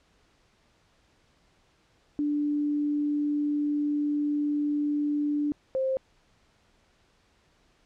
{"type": "tone pair in turn", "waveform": "sine", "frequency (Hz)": [293.7, 527.3], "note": ["D4", "C5"], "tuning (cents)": [0, 13], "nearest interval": "minor seventh", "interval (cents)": 1013, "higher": "second", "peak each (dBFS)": -24, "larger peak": "neither", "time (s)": [[2.19, 5.52], [5.75, 5.97]], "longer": "first", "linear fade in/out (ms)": 0, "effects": ["pink hiss -65 dBFS RMS until 7.85 s", "low-pass 6000 Hz 12 dB/octave"]}